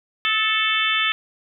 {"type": "harmonic tone with a mistuned harmonic", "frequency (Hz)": 440, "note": "A4", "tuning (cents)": 0, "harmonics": [3, 4, 5, 6, 7, 8], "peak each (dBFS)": [-25, -25, -25, -25, -25, -25], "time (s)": [0.25, 1.12], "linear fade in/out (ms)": 0, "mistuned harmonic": 3, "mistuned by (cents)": -32, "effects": []}